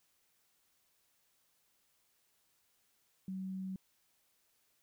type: tone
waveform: sine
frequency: 189.1 Hz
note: F#3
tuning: 38 cents sharp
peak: -38 dBFS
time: 3.28-3.76 s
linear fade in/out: 2 ms
effects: white hiss -75 dBFS RMS until 4.82 s